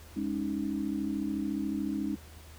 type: chord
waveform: sine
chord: Ab suspended fourth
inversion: none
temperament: equal with one note detuned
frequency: 206.1 / 277.2 / 311.1 Hz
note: Ab3 / Db4 / Eb4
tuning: -13 / 0 / 0 cents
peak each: -34 dBFS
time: 0.16-2.16 s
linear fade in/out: 10 ms
effects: added 78 Hz sine -49 dBFS peak until 2.58 s + pink hiss -54 dBFS RMS until 2.58 s